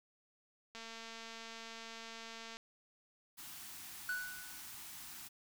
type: click train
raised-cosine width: 0.2 ms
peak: -32 dBFS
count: 414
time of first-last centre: 0.75-2.569 s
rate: 227 Hz
type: band-stop noise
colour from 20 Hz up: white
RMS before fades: -50 dBFS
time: 3.37-5.29 s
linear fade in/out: 20 ms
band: 360 to 710 Hz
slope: 48 dB/octave
type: tone with exponential decay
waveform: triangle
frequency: 1482 Hz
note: F#6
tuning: 2 cents sharp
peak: -32 dBFS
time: 4.09-4.78 s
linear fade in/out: 2 ms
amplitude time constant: 150 ms
effects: none